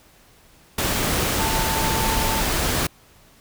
sine tone in noise, 890 Hz, A5, 20 cents sharp, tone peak -26 dBFS, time 1.39-2.41 s, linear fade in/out 5 ms, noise pink, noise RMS -22 dBFS, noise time 0.78-2.87 s, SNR -7 dB, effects pink hiss -53 dBFS RMS until 3.4 s

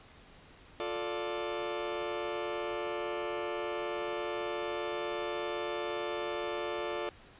sawtooth chord, D minor, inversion first, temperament just, 352.4 / 440.5 / 587.3 Hz, F4 / A4 / D5, +16 / +2 / 0 cents, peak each -34 dBFS, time 0.8-7.09 s, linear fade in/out 0 ms, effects pink hiss -56 dBFS RMS until 7.39 s + resampled to 8000 Hz

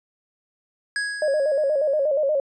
square tone with exponential decay, 1661.2 Hz, G#6, in tune, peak -22 dBFS, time 0.96-2.07 s, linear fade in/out 1 ms, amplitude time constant 240 ms
sine tone with vibrato, 580 Hz, D5, 22 cents flat, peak -18 dBFS, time 1.22-2.4 s, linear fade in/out 2 ms, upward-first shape square, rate 8.4 Hz, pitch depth 92 cents each way
effects resampled to 22050 Hz

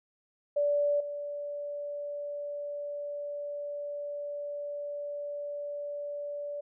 sine tone with level steps, 580 Hz, D5, 22 cents flat, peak -24 / -34 dBFS, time 0.56-6.61 s, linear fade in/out 10 ms, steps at 1 s, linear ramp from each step 5 ms, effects none

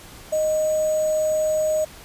sine tone with sample-and-hold, 620 Hz, D#5, 6 cents flat, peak -18 dBFS, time 0.32-1.85 s, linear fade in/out 10 ms, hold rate 7350 Hz, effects pink hiss -43 dBFS RMS until 2.04 s + resampled to 32000 Hz

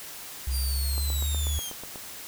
sine tone with pitch glide, 65.41 to 73.42 Hz, C2 to D2, 0 to 0 cents, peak -25 dBFS, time 0.47-1.59 s, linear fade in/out 5 ms, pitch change +200 cents, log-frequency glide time 0.67-1.29 s
15% pulse linear sweep, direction down, 4827 to 3116 Hz, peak -26 dBFS, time 0.5-1.73 s, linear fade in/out 50 ms
click train, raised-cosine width 1 ms, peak -25 dBFS, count 9, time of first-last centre 0.98-1.958 s, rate 8.18 Hz
effects white hiss -41 dBFS RMS until 2.27 s

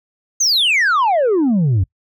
sine exponential sweep, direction down, 6550 to 86.6 Hz, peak -9 dBFS, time 0.4-1.84 s, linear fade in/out 10 ms, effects noise-tail reverb RT60 0.1 s tail -25 dB re dry + tanh soft clip ceiling -11 dBFS

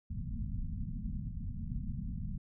pink low-pass noise, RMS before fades -38 dBFS, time 0.1-2.38 s, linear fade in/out 5 ms, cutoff 240 Hz, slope 96 dB/octave, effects none

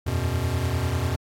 square chord, E suspended second, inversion none, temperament equal, 82.41 / 92.5 / 123.47 Hz, E2 / F#2 / B2, 0 / 0 / 0 cents, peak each -28 dBFS, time 0.06-1.16 s, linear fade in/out 10 ms, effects AAC 48 kbps

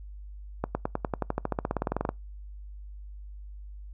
accelerating click train, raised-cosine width 1 ms, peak -13 dBFS, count 22, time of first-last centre 0.64-2.091 s, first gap 110 ms, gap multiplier 0.95, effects noise-tail reverb RT60 0.2 s tail -26 dB re dry + added 50 Hz sine -40 dBFS peak until 3.93 s

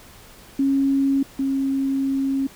sine tone pair in turn, 273.7 / 271 Hz, C#4 / C#4, -22 / -39 cents, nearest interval unison, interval 17 cents, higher first, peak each -16 / -19 dBFS, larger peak first, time 0.59-1.23 / 1.39-2.47 s, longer second, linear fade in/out 5 ms, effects pink hiss -46 dBFS RMS until 2.55 s

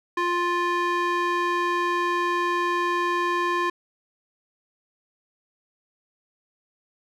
square tone with band-pass filter, 350 Hz, F4, 4 cents sharp, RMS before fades -24 dBFS, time 0.17-3.7 s, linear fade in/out 5 ms, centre 1300 Hz, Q 1.4, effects none

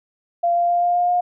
sine tone with pitch steps, 690 / 694.4 / 698.8 / 703.3 / 707.8 / 712.3 Hz, F5 / F5 / F5 / F5 / F5 / F5, -21 / -10 / +1 / +12 / +23 / +34 cents, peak -15 dBFS, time 0.43-1.21 s, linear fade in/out 10 ms, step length 130 ms, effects none

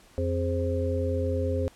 harmonic tone with a mistuned harmonic, 87.31 Hz, F2, in tune, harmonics 1 / 3 / 5 / 6, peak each -27 / -33 / -33 / -30 dBFS, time 0.18-1.68 s, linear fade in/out 0 ms, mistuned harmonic 5, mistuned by -90 cents, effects pink hiss -56 dBFS RMS until 1.75 s + low-pass 11000 Hz 12 dB/octave

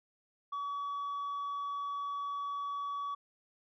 sine tone, 1136 Hz, C#6, 42 cents sharp, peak -32 dBFS, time 0.52-3.15 s, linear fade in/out 10 ms, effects tanh soft clip ceiling -34 dBFS

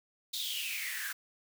white noise with high-pass filter sweep, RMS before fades -37 dBFS, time 0.33-1.13 s, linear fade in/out 10 ms, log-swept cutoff 3900 to 1500 Hz, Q 9, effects none

